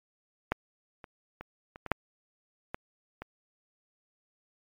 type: clicks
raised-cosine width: 0.5 ms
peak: -11 / -29 / -25 / -29 / -23 / -7 / -19 / -24 dBFS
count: 8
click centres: 0.52 / 1.042 / 1.41 / 1.759 / 1.863 / 1.917 / 2.745 / 3.22 s
effects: MP3 96 kbps